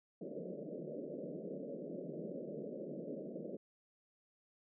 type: band-pass noise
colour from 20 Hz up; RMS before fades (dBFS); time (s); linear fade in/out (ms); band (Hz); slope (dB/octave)
white; -45; 0.21-3.57; 5; 150 to 600; 96
effects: none